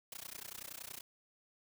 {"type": "noise with amplitude modulation", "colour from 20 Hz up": "white", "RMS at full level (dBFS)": -44, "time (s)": [0.12, 1.01], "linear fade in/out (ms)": 2, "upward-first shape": "sine", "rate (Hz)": 30.6, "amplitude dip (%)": 100, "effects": []}